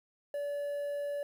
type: tone with quantisation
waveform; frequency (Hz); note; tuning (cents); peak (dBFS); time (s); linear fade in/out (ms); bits
triangle; 575; D5; -37; -31; 0.34-1.23; 2; 10
effects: none